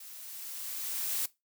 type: noise with level ramp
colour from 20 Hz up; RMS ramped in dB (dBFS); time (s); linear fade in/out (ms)
blue; -48 to -31; 0-1.26; 5
effects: noise-tail reverb RT60 0.2 s tail -19 dB re dry